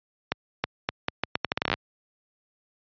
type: accelerating click train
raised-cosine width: 0.3 ms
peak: -7 dBFS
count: 16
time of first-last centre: 0.32-1.74 s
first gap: 320 ms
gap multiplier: 0.78
effects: high-pass 80 Hz 12 dB/octave + resampled to 11025 Hz